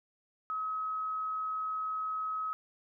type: tone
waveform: sine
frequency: 1277 Hz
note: D#6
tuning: 45 cents sharp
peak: -32 dBFS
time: 0.5-2.53 s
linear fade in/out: 0 ms
effects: none